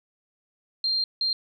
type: tone bursts at uneven times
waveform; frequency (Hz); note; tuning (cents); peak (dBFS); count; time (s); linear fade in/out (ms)
sine; 4186; C8; 0; -22; 2; 0.84-1.04 / 1.21-1.33; 2
effects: none